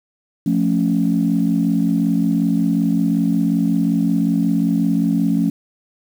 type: chord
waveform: sine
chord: F augmented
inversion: none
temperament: equal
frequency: 174.61 / 220 / 277.2 Hz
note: F3 / A3 / C#4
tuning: 0 / 0 / 0 cents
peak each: -18 dBFS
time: 0.46-5.5 s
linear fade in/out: 5 ms
effects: tanh soft clip ceiling -6 dBFS + 7-bit